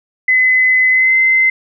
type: tone with pitch glide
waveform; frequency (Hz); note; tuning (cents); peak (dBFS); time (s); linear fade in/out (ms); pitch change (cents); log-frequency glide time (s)
sine; 2027 to 2064; B6 to C7; +45 to -24; -8; 0.28-1.5; 5; +31; 0.9-1.15
effects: none